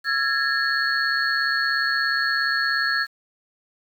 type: tone cluster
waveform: sine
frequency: 1344 / 1661 / 1798 / 4346 Hz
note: E6 / G#6 / A6 / C#8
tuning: +33 / 0 / +37 / -35 cents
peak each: -28 / -22 / -27 / -27 dBFS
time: 0.04-3.07 s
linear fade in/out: 50 ms
effects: 8-bit